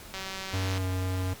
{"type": "click train", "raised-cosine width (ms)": 0.2, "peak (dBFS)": -19, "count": 123, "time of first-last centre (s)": [0.14, 0.779], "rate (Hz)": 191}
{"type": "tone with pitch glide", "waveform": "square", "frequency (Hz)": [94.1, 92.8], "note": ["F#2", "F#2"], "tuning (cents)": [30, 6], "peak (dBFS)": -28, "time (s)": [0.53, 1.34], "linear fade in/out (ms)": 10, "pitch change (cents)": -24, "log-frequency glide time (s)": [0.8, 0.86]}
{"effects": ["pink hiss -46 dBFS RMS until 1.4 s", "MP3 96 kbps"]}